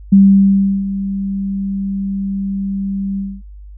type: tone with ADSR envelope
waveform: sine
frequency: 196 Hz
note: G3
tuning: in tune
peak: -3 dBFS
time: 0.12-3.42 s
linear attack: 9 ms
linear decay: 710 ms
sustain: -14 dB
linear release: 240 ms
effects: noise-tail reverb RT60 0.1 s tail -25 dB re dry + added 50 Hz sine -32 dBFS peak until 3.77 s